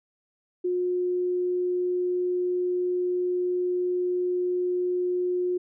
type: tone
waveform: sine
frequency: 359.7 Hz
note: F#4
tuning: 49 cents flat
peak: -23 dBFS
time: 0.64-5.58 s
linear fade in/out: 10 ms
effects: none